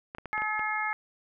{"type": "clicks", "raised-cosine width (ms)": 0.5, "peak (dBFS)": -23, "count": 6, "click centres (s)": [0.149, 0.184, 0.257, 0.379, 0.42, 0.594]}
{"type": "harmonic tone", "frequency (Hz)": 427.9, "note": "A4", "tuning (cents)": -48, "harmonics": [2, 3, 4, 5], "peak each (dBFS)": [-33, -34, -34, -32], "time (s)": [0.33, 0.93], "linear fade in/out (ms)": 0}
{"effects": []}